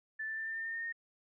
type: tone with pitch steps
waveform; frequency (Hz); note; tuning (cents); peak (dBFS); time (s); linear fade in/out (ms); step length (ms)
sine; 1756 / 1768.2 / 1780.5 / 1792.9 / 1805.4 / 1817.9 / 1830.6 / 1843.3; A6 / A6 / A6 / A6 / A6 / A#6 / A#6 / A#6; -4 / +8 / +20 / +32 / +44 / -44 / -32 / -20; -36; 0.19-0.926; 10; 92
effects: none